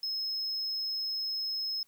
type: tone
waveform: triangle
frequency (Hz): 5170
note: E8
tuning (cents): -34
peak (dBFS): -30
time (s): 0.03-1.83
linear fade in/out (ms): 2
effects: white hiss -68 dBFS RMS until 1.87 s